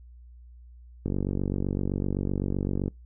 click train, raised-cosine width 3 ms, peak -15 dBFS, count 88, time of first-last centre 1.06-2.88 s, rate 47.8 Hz, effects noise-tail reverb RT60 0.2 s tail -26 dB re dry + added 60 Hz sine -46 dBFS peak until 3.05 s

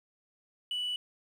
sine tone, 2960 Hz, F#7, in tune, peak -29 dBFS, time 0.71-0.96 s, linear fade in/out 2 ms, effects tanh soft clip ceiling -29 dBFS + 10-bit

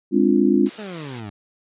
sine chord, D half-diminished seventh, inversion second, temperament equal with one note detuned, 206 / 261.6 / 293.7 / 349.2 Hz, Ab3 / C4 / D4 / F4, -14 / 0 / 0 / 0 cents, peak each -19 dBFS, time 0.11-0.7 s, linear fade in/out 50 ms
white high-pass noise, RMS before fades -37 dBFS, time 0.66-1.2 s, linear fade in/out 0 ms, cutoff 210 Hz, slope 12 dB/octave
20% pulse exponential sweep, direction down, 222.7 to 98 Hz, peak -26 dBFS, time 0.78-1.3 s, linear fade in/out 10 ms
effects resampled to 8000 Hz

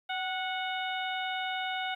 harmonic tone with a mistuned harmonic, 734 Hz, F#5, 14 cents flat, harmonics 1 / 2 / 3 / 4 / 5, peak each -34 / -37 / -39 / -40 / -41 dBFS, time 0.09-1.95 s, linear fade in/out 10 ms, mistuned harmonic 1, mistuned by +41 cents, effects 11-bit

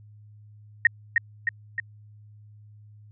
sine tone with echo, 1864.7 Hz, A#6, in tune, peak -12 dBFS, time 0.85-0.87 s, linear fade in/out 2 ms, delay 310 ms, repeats 3, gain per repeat -4 dB, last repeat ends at 1.8 s, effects added 105 Hz sine -47 dBFS peak until 3.11 s

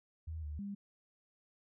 sine tone with pitch steps, 80.2 / 74.7 / 200.8 Hz, E2 / D2 / G3, -47 / +30 / +42 cents, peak -39 dBFS, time 0.27-0.75 s, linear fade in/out 10 ms, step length 160 ms, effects none

